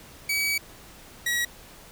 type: tone pair in turn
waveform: sawtooth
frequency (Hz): 2278 / 1915.6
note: C#7 / A#6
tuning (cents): +47 / +47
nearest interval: minor third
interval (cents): 300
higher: first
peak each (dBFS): -20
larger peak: neither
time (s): 0.29-0.58 / 1.26-1.45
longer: first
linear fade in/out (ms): 5
effects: pink hiss -48 dBFS RMS until 1.91 s